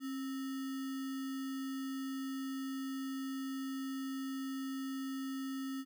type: tone with sample-and-hold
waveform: sine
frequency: 268.2 Hz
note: C4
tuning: 43 cents sharp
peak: -37 dBFS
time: 0-5.85 s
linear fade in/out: 50 ms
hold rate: 1575 Hz
effects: none